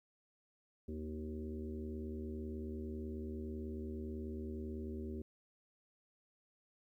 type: harmonic tone with a mistuned harmonic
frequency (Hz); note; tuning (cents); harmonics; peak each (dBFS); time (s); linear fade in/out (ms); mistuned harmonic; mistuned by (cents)
78.2; D#2; +9; 1 / 3 / 4 / 5 / 6 / 7; -44 / -45 / -51 / -47 / -60 / -61; 0.88-5.22; 5; 5; -37
effects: 13-bit